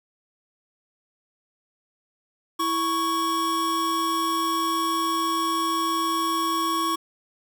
square tone pair together, 329.6 / 1108.7 Hz, E4 / C#6, 0 / 0 cents, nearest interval octave + major sixth, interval 2100 cents, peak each -29 / -24 dBFS, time 2.59-6.96 s, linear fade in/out 10 ms, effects 9-bit

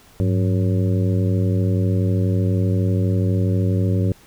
harmonic tone with a mistuned harmonic, 92.4 Hz, F#2, 2 cents flat, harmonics 1 / 2 / 3 / 4 / 5 / 6, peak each -17 / -23 / -27 / -29 / -31 / -33 dBFS, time 0.2-4.12 s, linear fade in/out 0 ms, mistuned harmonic 1, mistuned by +150 cents, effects pink hiss -50 dBFS RMS until 4.26 s

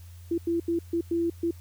sine tone bursts at uneven times, 337.4 Hz, E4, 40 cents sharp, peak -23 dBFS, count 6, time 0.31-0.38 / 0.47-0.6 / 0.68-0.79 / 0.93-1.01 / 1.11-1.3 / 1.43-1.51 s, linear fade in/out 5 ms, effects added 87 Hz sine -43 dBFS peak until 1.6 s + white hiss -58 dBFS RMS until 1.6 s

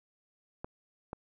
clicks, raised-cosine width 1 ms, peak -24 dBFS, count 2, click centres 0.645 / 1.131 s, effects none

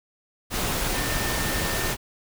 sine tone in noise, 1800 Hz, A6, 39 cents sharp, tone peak -34 dBFS, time 0.91-1.95 s, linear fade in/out 50 ms, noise pink, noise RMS -26 dBFS, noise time 0.5-1.97 s, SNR -11 dB, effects none

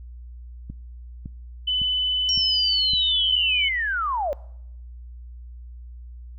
click train, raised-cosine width 5 ms, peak -22 dBFS, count 5, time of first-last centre 0.7-2.935 s, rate 1.79 Hz
sine tone, 3007 Hz, F#7, 27 cents sharp, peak -20 dBFS, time 1.67-3.69 s, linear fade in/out 10 ms
sine linear sweep, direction down, 5620 to 538 Hz, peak -22 dBFS, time 2.29-4.33 s, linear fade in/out 0 ms
effects noise-tail reverb RT60 0.8 s tail -23 dB re dry + added 60 Hz sine -37 dBFS peak until 6.38 s

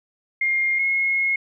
sine tone pair in turn, 2123 / 2163 Hz, C7 / C#7, +25 / -43 cents, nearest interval unison, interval 32 cents, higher second, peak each -18 dBFS, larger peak neither, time 0.41-0.79 / 0.79-1.36 s, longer second, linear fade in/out 5 ms, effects none

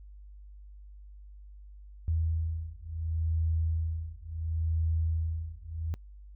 sine beating tone pair, 80.8 / 81.51 Hz, E2 / E2, -34 / -19 cents, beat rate 0.71 Hz, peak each -31 dBFS, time 2.08-5.94 s, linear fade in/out 0 ms, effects noise-tail reverb RT60 0.1 s tail -26 dB re dry + added 50 Hz sine -46 dBFS peak until 6.35 s

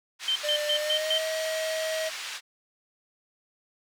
pink band-pass noise, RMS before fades -37 dBFS, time 0.19-2.41 s, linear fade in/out 50 ms, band 1800 to 5800 Hz, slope 12 dB/octave
sine tone bursts, 3113 Hz, G7, 13 cents flat, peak -23 dBFS, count 5, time 0.28-1.18 s, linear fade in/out 2 ms, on 76 ms, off 130 ms
square tone with pitch glide, 597 to 636.2 Hz, D5 to D#5, +28 to +38 cents, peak -29 dBFS, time 0.43-2.1 s, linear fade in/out 20 ms, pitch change +110 cents, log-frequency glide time 0.74-1.18 s
effects none

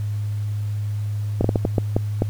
slowing click train, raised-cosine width 2 ms, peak -5 dBFS, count 8, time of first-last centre 1.41-2.221 s, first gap 34 ms, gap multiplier 1.4, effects added 104 Hz sine -22 dBFS peak until 2.29 s + pink hiss -48 dBFS RMS until 2.29 s

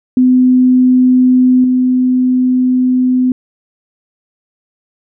sine tone with level steps, 253.6 Hz, B3, 46 cents sharp, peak -5 / -8 dBFS, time 0.17-3.32 s, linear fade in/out 2 ms, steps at 1.64 s, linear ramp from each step 2 ms, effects none

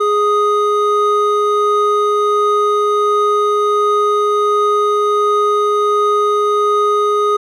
triangle tone pair together, 415.3 / 1244.5 Hz, G#4 / D#6, 0 / 0 cents, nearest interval octave + perfect fifth, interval 1900 cents, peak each -12 dBFS, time 0-7.37 s, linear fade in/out 10 ms, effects none

